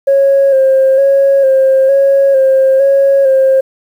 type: tone with vibrato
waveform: sine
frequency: 541 Hz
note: C#5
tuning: 42 cents flat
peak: -4 dBFS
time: 0.07-3.61 s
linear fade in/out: 10 ms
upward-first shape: square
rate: 1.1 Hz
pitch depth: 29 cents each way
effects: tanh soft clip ceiling -2 dBFS + 7-bit